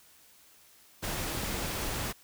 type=noise; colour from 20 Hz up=pink; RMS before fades=-34 dBFS; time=1.02-2.13 s; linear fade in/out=20 ms; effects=white hiss -59 dBFS RMS until 2.23 s